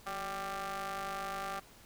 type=ring-modulated tone; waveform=sawtooth; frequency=201.1 Hz; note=G3; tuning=44 cents sharp; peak=-30 dBFS; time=0.06-1.6 s; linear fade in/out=10 ms; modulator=980 Hz; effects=pink hiss -58 dBFS RMS until 1.85 s